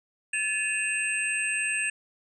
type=tone cluster; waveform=sine; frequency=1727 / 2527 / 2730 / 8350 Hz; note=A6 / D#7 / F7 / C9; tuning=-33 / +26 / -40 / -5 cents; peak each=-31 dBFS; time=0.33-1.9 s; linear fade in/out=5 ms; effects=none